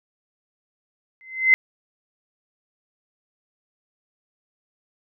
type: tone with exponential growth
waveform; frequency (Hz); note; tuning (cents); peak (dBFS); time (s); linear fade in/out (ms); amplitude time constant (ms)
sine; 2061; C7; -27; -8; 1.21-1.54; 0; 71
effects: none